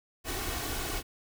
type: noise with comb filter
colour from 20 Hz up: pink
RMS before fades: -34 dBFS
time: 0.24-1.03 s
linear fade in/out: 50 ms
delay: 2.7 ms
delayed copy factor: +0.6
effects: none